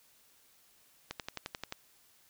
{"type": "click train", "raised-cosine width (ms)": 0.2, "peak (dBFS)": -20, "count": 8, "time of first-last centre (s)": [1.11, 1.724], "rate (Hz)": 11.4, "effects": ["white hiss -65 dBFS RMS until 2.29 s"]}